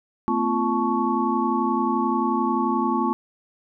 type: tone cluster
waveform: sine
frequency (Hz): 225.3 / 256.7 / 343.3 / 870 / 1112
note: A3 / C4 / F4 / A5 / C#6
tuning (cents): +41 / -33 / -30 / -20 / +5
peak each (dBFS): -26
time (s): 0.28-3.13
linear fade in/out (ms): 0
effects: none